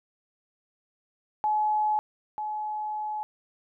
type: tone pair in turn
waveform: sine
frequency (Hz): 851 / 851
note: G#5 / G#5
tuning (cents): +42 / +42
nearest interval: unison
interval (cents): 0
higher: neither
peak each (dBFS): -22 / -29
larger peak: first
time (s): 1.44-1.99 / 2.38-3.23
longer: second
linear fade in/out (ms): 0
effects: none